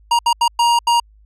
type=tone bursts at uneven times; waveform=square; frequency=943 Hz; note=A#5; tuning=20 cents sharp; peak=-12 dBFS; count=5; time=0.11-0.19 / 0.26-0.33 / 0.41-0.48 / 0.59-0.79 / 0.87-1 s; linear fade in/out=5 ms; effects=added 52 Hz sine -46 dBFS peak until 1.25 s + low-pass 9000 Hz 12 dB/octave